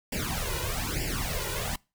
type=noise with flanger; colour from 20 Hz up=pink; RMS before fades=-31 dBFS; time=0.12-1.76 s; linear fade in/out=5 ms; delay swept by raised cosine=0.39 to 2.09 ms; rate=1.1 Hz; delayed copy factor=+1; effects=noise-tail reverb RT60 0.3 s tail -25 dB re dry